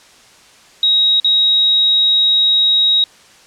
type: tone with dropouts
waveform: sine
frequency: 3800 Hz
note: A#7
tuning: 33 cents sharp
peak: -9 dBFS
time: 0.83-3.04 s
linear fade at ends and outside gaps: 2 ms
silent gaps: 1.2-1.245 s
effects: white hiss -45 dBFS RMS until 3.46 s + low-pass 7000 Hz 12 dB/octave